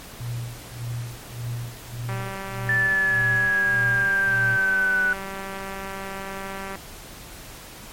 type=tone with tremolo; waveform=sine; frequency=119.1 Hz; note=A#2; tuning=38 cents sharp; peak=-26 dBFS; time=0.2-4.57 s; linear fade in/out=5 ms; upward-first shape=sine; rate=1.7 Hz; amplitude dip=95%
type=click train; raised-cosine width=0.5 ms; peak=-19 dBFS; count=906; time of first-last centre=2.09-6.755 s; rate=194 Hz
type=exponential sweep; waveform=sine; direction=down; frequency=1760 to 1480 Hz; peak=-18 dBFS; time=2.69-5.13 s; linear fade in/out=2 ms
effects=pink hiss -41 dBFS RMS until 7.92 s + MP3 64 kbps